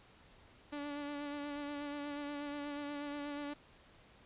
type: tone with vibrato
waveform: sawtooth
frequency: 289.5 Hz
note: D4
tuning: 25 cents flat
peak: -36 dBFS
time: 0.72-3.54 s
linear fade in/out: 10 ms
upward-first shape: sine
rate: 8.3 Hz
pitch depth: 25 cents each way
effects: pink hiss -62 dBFS RMS until 4.25 s + resampled to 8000 Hz